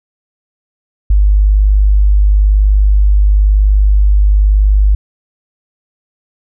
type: tone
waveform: sine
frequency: 50.5 Hz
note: G#1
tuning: 48 cents flat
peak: -5 dBFS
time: 1.1-4.95 s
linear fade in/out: 5 ms
effects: none